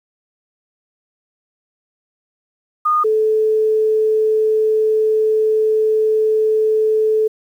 sine tone pair in turn, 1226 / 434.8 Hz, D#6 / A4, -26 / -21 cents, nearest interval octave + tritone, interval 1795 cents, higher first, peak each -12 dBFS, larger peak neither, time 2.85-3.04 / 3.04-7.28 s, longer second, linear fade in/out 10 ms, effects 8-bit

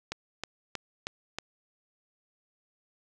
click train, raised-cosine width 0.2 ms, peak -16 dBFS, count 5, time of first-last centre 0.12-1.386 s, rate 3.16 Hz, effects none

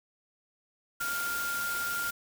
sine tone in noise, 1400 Hz, F6, 4 cents sharp, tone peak -31 dBFS, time 1-2.11 s, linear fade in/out 10 ms, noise white, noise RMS -37 dBFS, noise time 1-2.11 s, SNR +3 dB, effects none

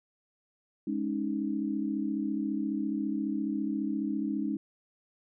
sine chord, Ab suspended fourth, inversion none, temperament just, 207.7 / 276.9 / 311.5 Hz, Ab3 / Db4 / Eb4, 0 / -2 / +2 cents, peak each -33 dBFS, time 0.87-4.57 s, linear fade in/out 5 ms, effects none

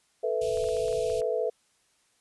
sine chord, A suspended second, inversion none, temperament equal, 440 / 493.9 / 659.3 Hz, A4 / B4 / E5, 0 / 0 / 0 cents, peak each -29 / -29 / -31 dBFS, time 0.23-1.5 s, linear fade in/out 10 ms
pink band-stop noise, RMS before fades -42 dBFS, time 0.41-1.21 s, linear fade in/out 5 ms, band 160 to 2400 Hz, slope 96 dB/octave
clicks, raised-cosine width 0.5 ms, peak -34 dBFS, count 8, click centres 0.573 / 0.641 / 0.688 / 0.768 / 0.882 / 0.927 / 1.1 / 1.218 s
effects white hiss -68 dBFS RMS until 2.2 s + resampled to 24000 Hz

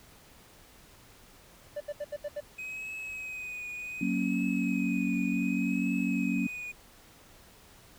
triangle tone bursts, 587.3 Hz, D5, in tune, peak -30 dBFS, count 6, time 1.76-2.406 s, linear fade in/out 10 ms, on 46 ms, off 74 ms
triangle tone with vibrato, 2520 Hz, D#7, 21 cents sharp, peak -35 dBFS, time 2.58-6.72 s, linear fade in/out 10 ms, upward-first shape triangle, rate 0.67 Hz, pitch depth 44 cents each way
sine chord, F# major, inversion none, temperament equal, 185 / 233.1 / 277.2 Hz, F#3 / A#3 / C#4, 0 / 0 / 0 cents, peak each -31 dBFS, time 4.01-6.47 s, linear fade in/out 5 ms
effects pink hiss -56 dBFS RMS until 7.98 s

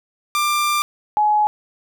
sawtooth / sine tone pair in turn, 1188 / 843.6 Hz, D6 / G#5, +20 / +27 cents, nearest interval tritone, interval 593 cents, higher first, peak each -13 dBFS, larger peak neither, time 0.35-0.82 / 1.17-1.47 s, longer first, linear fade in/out 0 ms, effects none

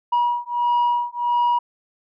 sine beating tone pair, 961 / 962.5 Hz, B5 / B5, -48 / -45 cents, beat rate 1.5 Hz, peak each -19 dBFS, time 0.12-1.59 s, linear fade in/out 10 ms, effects tanh soft clip ceiling -14 dBFS

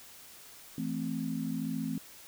sine chord, A minor, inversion second, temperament equal with one note detuned, 166.25 / 220 / 261.6 Hz, E3 / A3 / C4, +15 / 0 / 0 cents, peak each -37 / -36 / -35 dBFS, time 0.78-1.98 s, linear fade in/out 2 ms, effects white hiss -52 dBFS RMS until 2.27 s

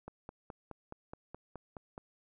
click train, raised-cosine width 1 ms, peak -30 dBFS, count 10, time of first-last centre 0.08-1.979 s, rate 4.74 Hz, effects none

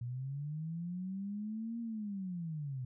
sine linear two-way sweep, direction up then down, 118 to 234.8 to 123.4 Hz, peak -37 dBFS, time 0.01-2.85 s, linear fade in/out 5 ms, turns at 1.8 s, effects none

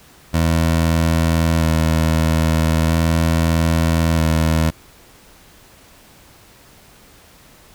20% pulse tone with vibrato, 81.1 Hz, E2, 28 cents flat, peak -9 dBFS, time 0.33-4.71 s, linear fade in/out 20 ms, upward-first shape square, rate 0.39 Hz, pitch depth 19 cents each way, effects pink hiss -47 dBFS RMS until 7.74 s

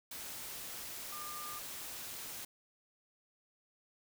sine tone in noise, 1200 Hz, D6, 37 cents sharp, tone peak -45 dBFS, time 1.12-1.59 s, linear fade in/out 5 ms, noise white, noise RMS -45 dBFS, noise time 0.11-2.45 s, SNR -3 dB, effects none

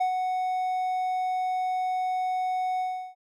triangle tone with ADSR envelope, 740 Hz, F#5, in tune, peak -19 dBFS, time 0-3.15 s, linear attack 11 ms, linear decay 95 ms, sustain -4 dB, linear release 350 ms, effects none

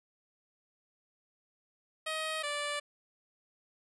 10% pulse tone pair in turn, 630 / 584.1 Hz, D#5 / D5, +21 / -10 cents, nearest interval minor second, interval 131 cents, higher first, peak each -25 dBFS, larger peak neither, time 2.06-2.43 / 2.43-2.8 s, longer neither, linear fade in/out 10 ms, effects resampled to 24000 Hz

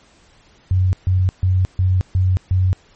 sine tone bursts, 92.7 Hz, F#2, 4 cents sharp, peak -12 dBFS, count 6, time 0.71-2.73 s, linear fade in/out 0 ms, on 220 ms, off 140 ms, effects pink hiss -52 dBFS RMS until 2.95 s + MP3 32 kbps

